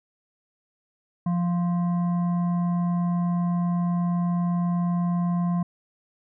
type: tone with frequency modulation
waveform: sine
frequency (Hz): 174.61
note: F3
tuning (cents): 0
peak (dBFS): -21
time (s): 1.26-5.63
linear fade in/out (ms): 5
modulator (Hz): 872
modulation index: 0.32
effects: none